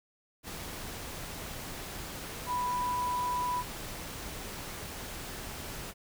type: tone in noise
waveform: sine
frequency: 987.8 Hz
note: B5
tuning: in tune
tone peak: -29 dBFS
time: 2.46-3.64 s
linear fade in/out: 50 ms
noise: pink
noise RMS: -41 dBFS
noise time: 0.43-5.94 s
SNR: +9 dB
effects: none

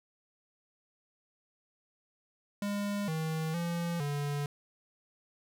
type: tone with pitch steps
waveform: square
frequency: 203.4 / 159.1 / 170.8 / 144.4 Hz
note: G#3 / D#3 / F3 / D3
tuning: -36 / +39 / -38 / -29 cents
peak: -32 dBFS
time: 2.62-4.46 s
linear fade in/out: 2 ms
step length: 460 ms
effects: none

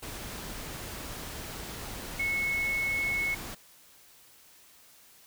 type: tone in noise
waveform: sine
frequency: 2194 Hz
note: C#7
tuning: 18 cents flat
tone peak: -27 dBFS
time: 2.19-3.35 s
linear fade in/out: 10 ms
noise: pink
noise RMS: -40 dBFS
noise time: 0.02-3.55 s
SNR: +10 dB
effects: white hiss -57 dBFS RMS until 5.26 s

